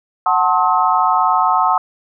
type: chord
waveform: sine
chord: F# diminished seventh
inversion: none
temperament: just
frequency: 740 / 888 / 1065.6 / 1278.7 Hz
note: F#5 / A5 / C6 / Eb6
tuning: 0 / +16 / +31 / +47 cents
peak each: -17 dBFS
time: 0.26-1.78 s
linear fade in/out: 2 ms
effects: none